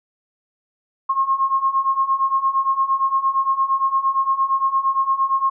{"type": "beating tone pair", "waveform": "sine", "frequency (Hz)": [1071, 1079.7], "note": ["C6", "C#6"], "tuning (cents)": [40, -46], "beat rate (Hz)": 8.7, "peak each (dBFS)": [-21, -18], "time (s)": [1.09, 5.5], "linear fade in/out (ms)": 10, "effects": []}